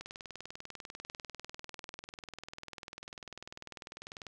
click train, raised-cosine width 0.2 ms, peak -27 dBFS, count 87, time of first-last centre 0.01-4.267 s, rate 20.2 Hz, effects none

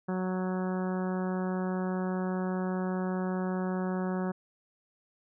harmonic tone, 185 Hz, F#3, in tune, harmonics 1 / 2 / 3 / 4 / 5 / 6 / 7 / 8 / 9, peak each -30 / -36 / -40 / -42 / -44 / -46 / -47 / -48 / -49 dBFS, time 0.08-4.32 s, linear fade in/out 10 ms, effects none

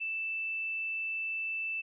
sine tone, 2647 Hz, E7, 7 cents sharp, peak -32 dBFS, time 0-1.82 s, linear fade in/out 20 ms, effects none

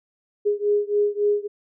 sine beating tone pair, 411.5 / 415.1 Hz, G#4 / G#4, -16 / -1 cents, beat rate 3.6 Hz, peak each -21 / -22 dBFS, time 0.45-1.48 s, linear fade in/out 20 ms, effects none

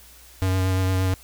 square tone with vibrato, 93.7 Hz, F#2, 22 cents sharp, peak -20 dBFS, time 0.42-1.14 s, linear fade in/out 0 ms, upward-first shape triangle, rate 8.6 Hz, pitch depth 20 cents each way, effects added 60 Hz sine -51 dBFS peak until 1.23 s + white hiss -49 dBFS RMS until 1.23 s

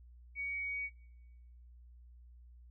sine tone, 2249 Hz, C#7, 24 cents sharp, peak -36 dBFS, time 0.35-0.9 s, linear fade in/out 50 ms, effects noise-tail reverb RT60 1.0 s tail -20 dB re dry + added 60 Hz sine -54 dBFS peak until 2.7 s

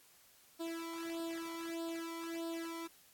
sawtooth tone with flanger, 331.9 Hz, E4, 12 cents sharp, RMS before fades -42 dBFS, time 0.59-2.88 s, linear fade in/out 20 ms, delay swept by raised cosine 0.23 to 0.93 ms, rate 1.6 Hz, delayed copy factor +1, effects white hiss -64 dBFS RMS until 3.13 s + AAC 64 kbps

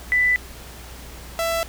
sine / sawtooth tone pair in turn, 1989 / 664.9 Hz, B6 / E5, +12 / +15 cents, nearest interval octave + perfect fifth, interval 1897 cents, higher first, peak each -15 / -17 dBFS, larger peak first, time 0.12-0.36 / 1.39-1.63 s, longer neither, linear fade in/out 0 ms, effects added 60 Hz sine -39 dBFS peak until 1.68 s + pink hiss -41 dBFS RMS until 1.68 s

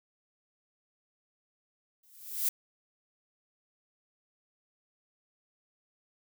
violet noise with exponential growth, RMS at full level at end -26 dBFS, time 2.03-2.49 s, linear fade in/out 5 ms, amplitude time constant 100 ms, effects none

